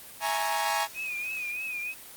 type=chord; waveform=sawtooth; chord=A# half-diminished seventh; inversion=second; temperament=equal; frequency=659.3 / 830.6 / 932.3 / 1108.7 Hz; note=E5 / G#5 / A#5 / C#6; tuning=0 / 0 / 0 / 0 cents; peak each=-31 / -25 / -27 / -30 dBFS; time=0.2-0.88 s; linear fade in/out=50 ms
type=tone with vibrato; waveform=sine; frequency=2489 Hz; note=D#7; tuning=in tune; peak=-31 dBFS; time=0.94-1.95 s; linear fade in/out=50 ms; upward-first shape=triangle; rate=3.2 Hz; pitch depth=85 cents each way
effects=white hiss -46 dBFS RMS until 2.16 s + Opus 24 kbps